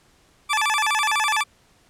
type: tone with vibrato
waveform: 20% pulse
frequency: 1006 Hz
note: B5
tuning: 32 cents sharp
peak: -14 dBFS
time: 0.49-1.44 s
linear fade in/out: 20 ms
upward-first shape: square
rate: 12 Hz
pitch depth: 260 cents each way
effects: pink hiss -58 dBFS RMS until 1.89 s + low-pass 10000 Hz 12 dB/octave